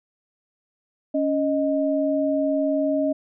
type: tone pair together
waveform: sine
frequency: 279.2 / 622.1 Hz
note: C#4 / D#5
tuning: +13 / 0 cents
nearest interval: octave + major second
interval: 1387 cents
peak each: -22 dBFS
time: 1.14-3.13 s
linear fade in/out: 10 ms
effects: none